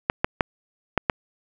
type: clicks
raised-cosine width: 0.5 ms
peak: -3 dBFS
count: 5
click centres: 0.099 / 0.245 / 0.408 / 0.977 / 1.098 s
effects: none